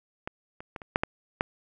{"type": "clicks", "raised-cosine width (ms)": 0.5, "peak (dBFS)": [-18, -26, -21, -27, -7, -10, -9], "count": 7, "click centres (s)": [0.275, 0.605, 0.762, 0.818, 0.959, 1.035, 1.409], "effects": []}